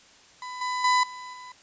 35% pulse tone with level steps, 1000 Hz, B5, 21 cents sharp, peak -33 / -25 / -17 / -36 / -39 dBFS, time 0.42-1.52 s, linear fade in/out 2 ms, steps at 0.61 / 0.84 / 1.03 / 1.33 s, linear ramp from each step 5 ms, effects white hiss -54 dBFS RMS until 1.62 s + resampled to 16000 Hz

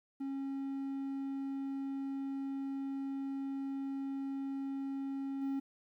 triangle tone with level steps, 272.9 Hz, C#4, 27 cents flat, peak -34 / -31 dBFS, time 0.2-5.6 s, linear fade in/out 10 ms, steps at 5.41 s, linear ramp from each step 20 ms, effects 12-bit

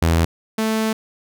sawtooth tone pair in turn, 82.7 / 220 Hz, E2 / A3, +6 / 0 cents, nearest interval octave + perfect fourth, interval 1694 cents, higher second, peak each -10 / -14 dBFS, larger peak first, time 0.02-0.25 / 0.58-0.93 s, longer second, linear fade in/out 5 ms, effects none

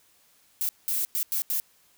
violet noise bursts at uneven times, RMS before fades -27 dBFS, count 5, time 0.61-0.69 / 0.88-1.05 / 1.15-1.23 / 1.32-1.42 / 1.5-1.6 s, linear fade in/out 0 ms, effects white hiss -62 dBFS RMS until 1.97 s

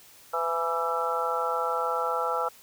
harmonic tone with a mistuned harmonic, 167.1 Hz, E3, 24 cents sharp, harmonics 3 / 4 / 5 / 6 / 7 / 8, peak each -31 / -34 / -32 / -36 / -36 / -29 dBFS, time 0.33-2.49 s, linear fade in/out 10 ms, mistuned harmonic 6, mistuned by -41 cents, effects white hiss -53 dBFS RMS until 2.62 s

